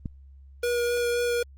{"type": "click", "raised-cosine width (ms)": 5, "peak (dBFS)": -19, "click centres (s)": 0.058}
{"type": "tone with vibrato", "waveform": "square", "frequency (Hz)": 480, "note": "B4", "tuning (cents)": -49, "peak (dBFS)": -24, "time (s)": [0.63, 1.43], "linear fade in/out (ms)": 5, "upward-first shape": "sine", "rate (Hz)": 3.8, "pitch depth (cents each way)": 10}
{"effects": ["added 68 Hz sine -46 dBFS peak until 1.57 s", "Opus 24 kbps"]}